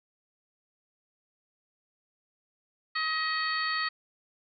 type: harmonic tone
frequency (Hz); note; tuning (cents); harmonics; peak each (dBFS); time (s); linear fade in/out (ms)
633; D#5; +30; 2 / 3 / 4 / 5 / 6 / 7; -32 / -31 / -40 / -43 / -42 / -34; 2.95-3.89; 10
effects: none